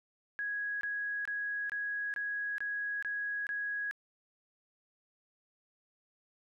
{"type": "tone bursts", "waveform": "sine", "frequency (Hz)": 1661.2, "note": "G#6", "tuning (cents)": 0, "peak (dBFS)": -33, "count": 8, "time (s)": [0.39, 3.911], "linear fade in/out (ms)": 0, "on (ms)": 420, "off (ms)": 23, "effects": []}